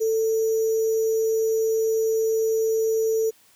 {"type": "tone with sample-and-hold", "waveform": "sine", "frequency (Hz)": 444.5, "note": "A4", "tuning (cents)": 18, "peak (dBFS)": -19, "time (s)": [0, 3.31], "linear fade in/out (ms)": 20, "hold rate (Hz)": 6300, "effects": ["white hiss -57 dBFS RMS until 3.55 s"]}